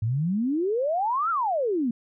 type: exponential two-way sweep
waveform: sine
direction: up then down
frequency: 103.6 to 1400 to 222.2 Hz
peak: -22 dBFS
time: 0.02-1.91 s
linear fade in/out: 5 ms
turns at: 1.3 s
effects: none